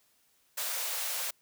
white high-pass noise, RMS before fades -34 dBFS, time 0.57-1.31 s, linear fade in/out 10 ms, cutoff 480 Hz, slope 96 dB/octave, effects white hiss -69 dBFS RMS until 1.41 s

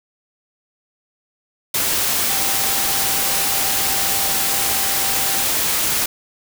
sine tone in noise, 784 Hz, G5, in tune, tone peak -30 dBFS, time 2.3-5.44 s, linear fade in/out 5 ms, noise white, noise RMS -19 dBFS, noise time 1.74-6.06 s, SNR -14 dB, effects none

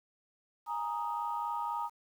sine chord, Ab suspended second, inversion none, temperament just, 830.6 / 934.4 / 1245.9 Hz, Ab5 / Bb5 / Eb6, 0 / +4 / +2 cents, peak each -39 / -34 / -38 dBFS, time 0.66-1.9 s, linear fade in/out 50 ms, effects tanh soft clip ceiling -23 dBFS + 10-bit

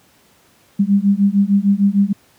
sine beating tone pair, 196.5 / 203.1 Hz, G3 / G#3, +4 / -38 cents, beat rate 6.6 Hz, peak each -14 dBFS, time 0.79-2.13 s, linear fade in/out 10 ms, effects pink hiss -53 dBFS RMS until 2.38 s + high-pass 100 Hz 12 dB/octave

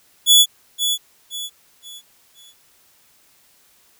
sawtooth tone with echo, 3420 Hz, A7, 50 cents flat, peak -5 dBFS, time 0.26-0.46 s, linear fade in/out 50 ms, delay 520 ms, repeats 4, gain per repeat -9 dB, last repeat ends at 2.54 s, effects white hiss -56 dBFS RMS until 3.99 s

